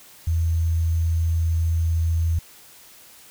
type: tone with sample-and-hold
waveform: sine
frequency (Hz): 82.41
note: E2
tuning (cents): 0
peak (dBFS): -18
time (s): 0.27-2.39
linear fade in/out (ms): 5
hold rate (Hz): 6300
effects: white hiss -48 dBFS RMS until 3.3 s